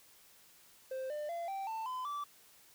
triangle tone with pitch steps, 523.3 / 597.7 / 682.6 / 779.5 / 890.3 / 1016.8 / 1161.3 Hz, C5 / D5 / F5 / G5 / A5 / C6 / D6, 0 / +30 / -40 / -10 / +20 / -50 / -20 cents, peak -35 dBFS, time 0.91-2.24 s, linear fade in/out 5 ms, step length 190 ms, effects white hiss -62 dBFS RMS until 2.74 s

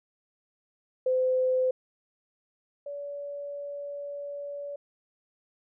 sine tone pair in turn, 513 / 572 Hz, C5 / D5, -34 / -46 cents, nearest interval major second, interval 188 cents, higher second, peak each -22 / -34 dBFS, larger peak first, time 1.06-1.71 / 2.86-4.76 s, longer second, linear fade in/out 5 ms, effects none

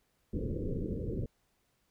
pink low-pass noise, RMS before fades -35 dBFS, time 0.33-1.26 s, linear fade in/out 5 ms, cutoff 530 Hz, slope 96 dB/octave, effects pink hiss -75 dBFS RMS until 1.9 s

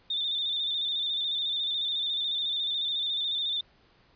sine tone with vibrato, 3597 Hz, A7, 37 cents sharp, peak -27 dBFS, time 0.1-3.61 s, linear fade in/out 5 ms, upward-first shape square, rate 14 Hz, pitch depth 37 cents each way, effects pink hiss -62 dBFS RMS until 4.15 s + resampled to 11025 Hz

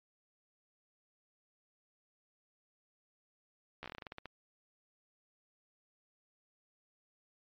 slowing click train, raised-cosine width 0.3 ms, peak -27 dBFS, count 13, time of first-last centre 3.83-4.257 s, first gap 13 ms, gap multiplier 1.17, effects low-pass 4000 Hz 12 dB/octave + MP3 48 kbps

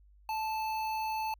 square tone with notch filter, 876 Hz, A5, 8 cents flat, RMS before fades -34 dBFS, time 0.29-1.34 s, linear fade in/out 2 ms, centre 8000 Hz, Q 0.81, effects added 50 Hz sine -57 dBFS peak until 1.39 s

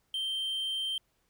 triangle tone, 3136 Hz, G7, in tune, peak -29 dBFS, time 0.14-0.98 s, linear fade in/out 2 ms, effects pink hiss -74 dBFS RMS until 1.29 s

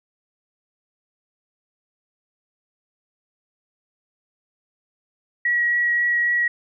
sine tone with vibrato, 1916 Hz, A#6, 47 cents sharp, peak -17 dBFS, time 5.45-6.48 s, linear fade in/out 5 ms, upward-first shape triangle, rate 3.7 Hz, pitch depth 11 cents each way, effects none

